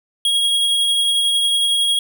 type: tone with tremolo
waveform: square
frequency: 3295 Hz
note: G#7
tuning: 14 cents flat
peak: -14 dBFS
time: 0.25-1.99 s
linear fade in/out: 2 ms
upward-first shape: triangle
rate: 11 Hz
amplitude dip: 25%
effects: none